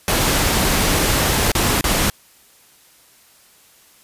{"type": "noise with dropouts", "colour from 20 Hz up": "pink", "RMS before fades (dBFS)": -17, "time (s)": [0.08, 2.1], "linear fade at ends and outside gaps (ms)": 1, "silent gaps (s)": [[1.518, 1.551], [1.81, 1.841]], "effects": ["white hiss -51 dBFS RMS until 4.03 s", "resampled to 32000 Hz"]}